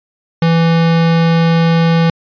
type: tone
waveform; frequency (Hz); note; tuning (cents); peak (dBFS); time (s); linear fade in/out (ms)
square; 165.8; E3; +10; -9; 0.42-2.1; 2
effects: resampled to 11025 Hz